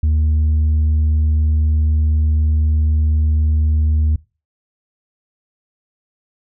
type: tone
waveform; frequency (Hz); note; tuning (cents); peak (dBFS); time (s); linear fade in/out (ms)
sine; 77; D#2; -17; -9; 0.03-4.16; 5
effects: noise-tail reverb RT60 0.3 s tail -23 dB re dry + tanh soft clip ceiling -11 dBFS